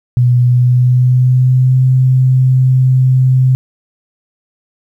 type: tone with pitch glide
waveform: sine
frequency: 123.2 to 129.33 Hz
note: B2 to C3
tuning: -4 to -20 cents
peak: -6 dBFS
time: 0.17-3.55 s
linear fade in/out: 0 ms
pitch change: +84 cents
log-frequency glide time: 0.43-1.8 s
effects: 8-bit